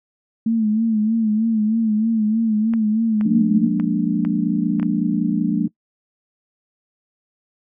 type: tone with vibrato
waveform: sine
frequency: 220 Hz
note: A3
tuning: in tune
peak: -15 dBFS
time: 0.46-3.67 s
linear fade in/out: 5 ms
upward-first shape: sine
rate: 3.2 Hz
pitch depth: 69 cents each way
type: clicks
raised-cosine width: 0.5 ms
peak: -19 dBFS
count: 6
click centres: 2.737 / 3.211 / 3.799 / 4.25 / 4.798 / 4.829 s
type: chord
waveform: sine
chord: Bb dominant seventh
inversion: second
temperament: equal with one note detuned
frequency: 177.26 / 207.7 / 233.1 / 293.7 Hz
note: F3 / Ab3 / Bb3 / D4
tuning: +26 / 0 / 0 / 0 cents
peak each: -22 dBFS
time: 3.25-5.68 s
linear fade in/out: 10 ms
effects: noise-tail reverb RT60 0.1 s tail -22 dB re dry